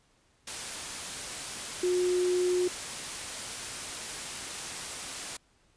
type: tone in noise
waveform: sine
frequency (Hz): 360.7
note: F#4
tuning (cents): -44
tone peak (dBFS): -24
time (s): 1.83-2.68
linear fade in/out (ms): 5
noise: white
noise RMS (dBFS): -37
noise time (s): 0.47-5.37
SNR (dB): +10
effects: pink hiss -67 dBFS RMS until 5.76 s + resampled to 22050 Hz